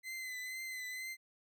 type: tone with vibrato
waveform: 40% pulse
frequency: 2040 Hz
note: C7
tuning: 44 cents flat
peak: -40 dBFS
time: 0.03-1.17 s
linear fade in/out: 50 ms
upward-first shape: triangle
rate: 2.1 Hz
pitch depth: 40 cents each way
effects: none